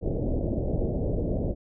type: low-pass noise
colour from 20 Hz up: pink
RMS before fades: -27 dBFS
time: 0.01-1.55 s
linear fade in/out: 50 ms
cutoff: 630 Hz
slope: 48 dB/octave
effects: none